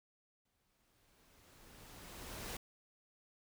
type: noise with exponential growth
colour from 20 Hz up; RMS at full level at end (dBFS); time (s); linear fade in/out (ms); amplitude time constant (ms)
pink; -43; 0.45-2.57; 5; 460
effects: none